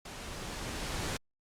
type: noise with level ramp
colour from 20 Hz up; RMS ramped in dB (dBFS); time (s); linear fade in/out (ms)
pink; -44 to -34; 0.05-1.17; 5
effects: low-pass 9000 Hz 12 dB/octave + Opus 48 kbps